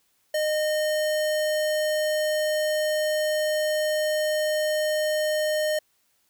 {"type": "tone", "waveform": "square", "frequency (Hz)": 613, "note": "D#5", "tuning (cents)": -26, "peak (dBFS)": -23, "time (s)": [0.34, 5.79], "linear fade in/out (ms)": 5, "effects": ["white hiss -68 dBFS RMS until 6.29 s"]}